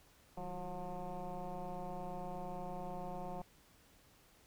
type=tone with frequency modulation; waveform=sine; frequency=366.4 Hz; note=F#4; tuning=17 cents flat; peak=-39 dBFS; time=0.37-3.42 s; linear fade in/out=5 ms; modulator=176 Hz; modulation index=3; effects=tanh soft clip ceiling -37 dBFS + pink hiss -66 dBFS RMS until 4.46 s